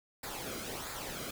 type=noise with flanger; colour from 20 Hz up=pink; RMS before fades=-41 dBFS; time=0.23-1.31 s; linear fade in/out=5 ms; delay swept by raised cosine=0.33 to 1.13 ms; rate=1.5 Hz; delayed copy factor=-0.6; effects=none